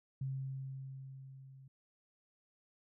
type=tone with level ramp; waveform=sine; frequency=133.9 Hz; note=C3; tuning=40 cents sharp; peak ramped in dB=-35 to -54 dBFS; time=0.21-1.68 s; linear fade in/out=5 ms; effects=none